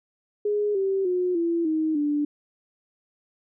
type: tone with pitch steps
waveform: sine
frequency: 415.3 / 387.5 / 361.5 / 337.3 / 314.7 / 293.7 Hz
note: G#4 / G4 / F#4 / E4 / D#4 / D4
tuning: 0 / -20 / -40 / +40 / +20 / 0 cents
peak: -21 dBFS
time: 0.45-2.25 s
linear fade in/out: 5 ms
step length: 300 ms
effects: none